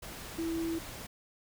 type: tone in noise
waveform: sine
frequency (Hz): 329.6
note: E4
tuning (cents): 0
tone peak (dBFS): -31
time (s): 0.38-0.79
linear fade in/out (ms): 10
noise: pink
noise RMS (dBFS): -44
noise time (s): 0.02-1.07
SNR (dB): +10
effects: none